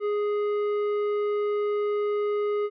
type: tone with tanh clipping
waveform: sine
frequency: 415 Hz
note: G#4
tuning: 1 cent flat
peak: -25 dBFS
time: 0-2.7 s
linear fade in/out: 50 ms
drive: 10 dB
effects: none